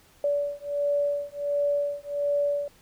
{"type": "beating tone pair", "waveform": "sine", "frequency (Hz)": [575, 576.4], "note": ["D5", "D5"], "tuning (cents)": [-37, -33], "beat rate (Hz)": 1.4, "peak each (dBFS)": [-27, -27], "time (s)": [0.24, 2.68], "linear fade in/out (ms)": 2, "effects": ["pink hiss -58 dBFS RMS until 2.81 s"]}